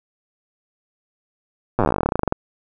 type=slowing click train; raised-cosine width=1 ms; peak=-4 dBFS; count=25; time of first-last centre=1.79-2.324 s; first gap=8 ms; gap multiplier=1.08; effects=none